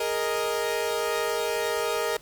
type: chord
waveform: sawtooth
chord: Ab suspended second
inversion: none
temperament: equal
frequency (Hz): 415.3 / 466.2 / 622.3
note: Ab4 / Bb4 / Eb5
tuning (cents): 0 / 0 / 0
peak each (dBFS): -27 / -24 / -27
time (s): 0-2.17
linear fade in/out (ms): 5
effects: pink hiss -52 dBFS RMS until 2.21 s